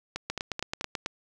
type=two click trains; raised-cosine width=0.2 ms; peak=-15 / -13 dBFS; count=4 / 8; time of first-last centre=0.16-0.811 / 0.3-1.061 s; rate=4.61 / 9.2 Hz; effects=none